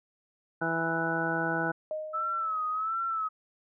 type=harmonic tone; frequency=164.6 Hz; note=E3; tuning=2 cents flat; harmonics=1 / 2 / 3 / 4 / 5 / 6 / 8 / 9; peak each=-36 / -34 / -37 / -36 / -35 / -41 / -39 / -31 dBFS; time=0.61-1.72 s; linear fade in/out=10 ms
type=tone with exponential decay; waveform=sine; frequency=620 Hz; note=D#5; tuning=6 cents flat; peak=-29 dBFS; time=1.91-2.83 s; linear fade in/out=1 ms; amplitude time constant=200 ms
type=tone with vibrato; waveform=sine; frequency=1300 Hz; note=E6; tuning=24 cents flat; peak=-28 dBFS; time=2.13-3.29 s; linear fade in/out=20 ms; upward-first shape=sine; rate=1.4 Hz; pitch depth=72 cents each way
effects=none